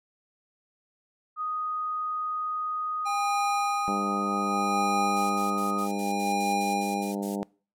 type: tone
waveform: sine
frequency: 1244.5 Hz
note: D#6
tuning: in tune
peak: -28 dBFS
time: 1.36-5.88 s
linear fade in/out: 50 ms
type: tone with tremolo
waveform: square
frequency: 807 Hz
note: G#5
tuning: 50 cents flat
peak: -26 dBFS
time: 3.05-7.13 s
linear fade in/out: 20 ms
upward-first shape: sine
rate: 0.65 Hz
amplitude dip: 75%
type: harmonic tone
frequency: 100.3 Hz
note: G2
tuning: 40 cents sharp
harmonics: 2 / 3 / 4 / 5 / 6 / 7 / 8 / 9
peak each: -31 / -35 / -37 / -39 / -41 / -42 / -43 / -44 dBFS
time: 3.88-7.43 s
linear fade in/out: 0 ms
type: noise bursts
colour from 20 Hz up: violet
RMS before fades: -36 dBFS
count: 11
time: 5.16-7.36 s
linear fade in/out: 10 ms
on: 140 ms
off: 66 ms
effects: noise-tail reverb RT60 0.4 s tail -24 dB re dry + low-pass 10000 Hz 12 dB/octave